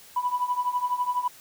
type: tone with tremolo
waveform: sine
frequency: 987.8 Hz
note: B5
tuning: in tune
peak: -19 dBFS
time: 0.16-1.28 s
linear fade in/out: 5 ms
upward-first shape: triangle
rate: 12 Hz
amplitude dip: 90%
effects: tanh soft clip ceiling -16 dBFS + white hiss -50 dBFS RMS until 1.4 s